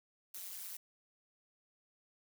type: noise with amplitude modulation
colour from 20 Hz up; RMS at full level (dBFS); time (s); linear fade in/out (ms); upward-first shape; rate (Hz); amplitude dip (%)
blue; -42; 0.34-0.77; 5; sine; 189; 95
effects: none